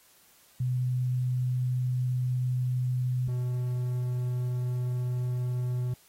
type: tone pair in turn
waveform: sine / triangle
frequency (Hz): 126.1 / 124.29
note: B2 / B2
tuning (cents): +36 / +11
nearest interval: unison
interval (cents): 25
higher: first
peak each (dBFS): -25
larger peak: neither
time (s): 0.6-3.28 / 3.28-5.94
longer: first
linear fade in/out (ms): 5
effects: white hiss -60 dBFS RMS until 6.08 s + AAC 48 kbps